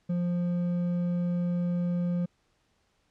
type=tone with hard clipping; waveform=sine; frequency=175.4 Hz; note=F3; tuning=8 cents sharp; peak=-27 dBFS; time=0.09-2.26 s; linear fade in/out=10 ms; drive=5 dB; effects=pink hiss -71 dBFS RMS until 3.1 s + low-pass 7000 Hz 12 dB/octave